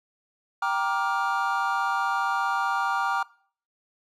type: chord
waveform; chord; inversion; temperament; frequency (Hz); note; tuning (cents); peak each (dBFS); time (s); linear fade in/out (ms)
triangle; G minor seventh; none; just; 784 / 940.8 / 1176 / 1411.2; G5 / Bb5 / D6 / F6; 0 / +16 / +2 / +18; -27; 0.62-3.23; 5
effects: noise-tail reverb RT60 0.5 s tail -22 dB re dry